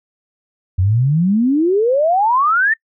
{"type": "exponential sweep", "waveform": "sine", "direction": "up", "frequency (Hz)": [87.31, 1848], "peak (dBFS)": -11, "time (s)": [0.78, 2.74], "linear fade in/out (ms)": 10, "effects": ["noise-tail reverb RT60 0.1 s tail -26 dB re dry"]}